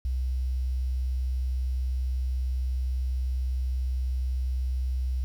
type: tone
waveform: sine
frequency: 63.7 Hz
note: C2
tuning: 46 cents flat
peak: -25 dBFS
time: 0.05-5.24 s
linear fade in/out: 0 ms
effects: 9-bit